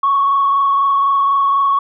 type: tone with frequency modulation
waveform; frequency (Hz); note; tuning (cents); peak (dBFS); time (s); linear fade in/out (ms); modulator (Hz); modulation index
sine; 1108.7; C#6; 0; -10; 0.03-1.79; 5; 24; 0.77
effects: tanh soft clip ceiling -6 dBFS